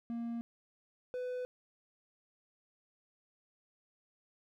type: tone pair in turn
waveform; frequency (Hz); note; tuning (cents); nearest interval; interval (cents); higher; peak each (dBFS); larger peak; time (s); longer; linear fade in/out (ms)
triangle; 233.6 / 500.2; A#3 / B4; +4 / +22; octave + minor second; 1318; second; -34 / -34; neither; 0.1-0.41 / 1.14-1.45; neither; 0
effects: none